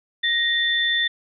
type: tone pair together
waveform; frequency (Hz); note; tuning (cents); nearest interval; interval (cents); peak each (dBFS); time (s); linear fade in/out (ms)
sine; 1873 / 3536; A#6 / A7; +8 / +8; major seventh; 1100; -21; 0.23-1.08; 10
effects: none